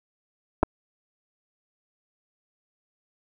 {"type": "clicks", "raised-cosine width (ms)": 1, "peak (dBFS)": -6, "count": 2, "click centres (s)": [0.63, 0.633], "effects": []}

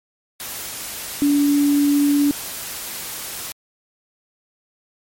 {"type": "tone in noise", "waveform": "sine", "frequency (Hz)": 287.2, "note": "D4", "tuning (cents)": -39, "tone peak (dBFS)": -13, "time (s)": [1.22, 2.31], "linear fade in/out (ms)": 0, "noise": "white", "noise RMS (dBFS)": -30, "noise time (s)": [0.4, 3.52], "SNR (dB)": 14, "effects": ["MP3 64 kbps"]}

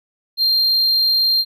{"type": "tone", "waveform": "triangle", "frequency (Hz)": 4186, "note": "C8", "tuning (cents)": 0, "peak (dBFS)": -12, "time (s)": [0.37, 1.45], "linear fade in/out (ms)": 50, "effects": []}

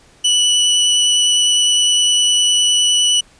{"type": "tone with vibrato", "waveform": "sawtooth", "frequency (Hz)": 2960, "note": "F#7", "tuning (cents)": 0, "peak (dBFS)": -8, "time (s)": [0.24, 3.21], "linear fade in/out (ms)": 10, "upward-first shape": "sine", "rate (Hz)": 9.8, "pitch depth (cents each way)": 8, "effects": ["pink hiss -49 dBFS RMS until 3.39 s", "resampled to 22050 Hz"]}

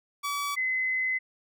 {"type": "tone pair in turn", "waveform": ["sawtooth", "sine"], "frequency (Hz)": [1144, 2038], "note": ["D6", "C7"], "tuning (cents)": [-46, -46], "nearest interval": "minor seventh", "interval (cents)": 1000, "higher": "second", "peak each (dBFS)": -25, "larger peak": "neither", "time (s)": [[0.23, 0.56], [0.56, 1.19]], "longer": "second", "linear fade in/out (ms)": 20, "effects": []}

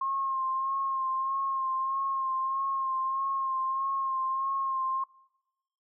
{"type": "tone with vibrato", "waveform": "sine", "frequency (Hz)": 1069, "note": "C6", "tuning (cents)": 37, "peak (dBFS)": -27, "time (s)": [0.01, 5.04], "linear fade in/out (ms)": 5, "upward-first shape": "sine", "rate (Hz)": 1.6, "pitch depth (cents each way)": 28, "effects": ["noise-tail reverb RT60 0.9 s tail -23 dB re dry"]}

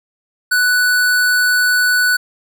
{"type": "tone", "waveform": "square", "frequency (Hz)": 1485, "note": "F#6", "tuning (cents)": 6, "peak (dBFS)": -12, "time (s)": [0.51, 2.17], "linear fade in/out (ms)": 10, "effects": ["8-bit"]}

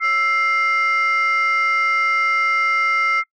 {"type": "tone pair together", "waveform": "sine", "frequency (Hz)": [1325, 2100], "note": ["E6", "C7"], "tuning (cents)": [9, 6], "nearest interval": "minor sixth", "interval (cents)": 797, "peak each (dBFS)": -16, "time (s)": [0, 3.24], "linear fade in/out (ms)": 50, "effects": ["noise-tail reverb RT60 0.1 s tail -24 dB re dry", "tanh soft clip ceiling -12 dBFS"]}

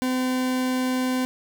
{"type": "tone", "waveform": "40% pulse", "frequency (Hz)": 255.6, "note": "C4", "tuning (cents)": -40, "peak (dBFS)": -21, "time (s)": [0.02, 1.25], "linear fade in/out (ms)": 0, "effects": []}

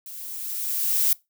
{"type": "noise with level ramp", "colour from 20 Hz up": "violet", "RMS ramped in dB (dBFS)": [-39, -19], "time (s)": [0.06, 1.13], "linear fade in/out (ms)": 2, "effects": ["noise-tail reverb RT60 0.2 s tail -22 dB re dry"]}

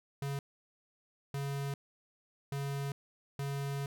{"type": "tone bursts at uneven times", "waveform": "square", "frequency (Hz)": 139.8, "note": "C#3", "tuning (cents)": 15, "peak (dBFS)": -35, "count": 4, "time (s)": [[0.22, 0.39], [1.34, 1.74], [2.52, 2.92], [3.39, 3.86]], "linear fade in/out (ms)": 2, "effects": []}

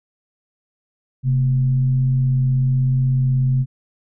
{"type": "tone with frequency modulation", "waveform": "sine", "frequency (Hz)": 130.8, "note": "C3", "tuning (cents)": 0, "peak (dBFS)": -14, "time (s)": [1.23, 3.66], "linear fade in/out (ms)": 50, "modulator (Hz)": 98.9, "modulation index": 0.27, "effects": []}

